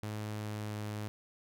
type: tone with pitch glide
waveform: sawtooth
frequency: 106.5 to 105.52 Hz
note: G#2 to G#2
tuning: +44 to +28 cents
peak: -33 dBFS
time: 0.03-1.08 s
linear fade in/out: 0 ms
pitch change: -16 cents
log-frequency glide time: 0.26-0.84 s
effects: none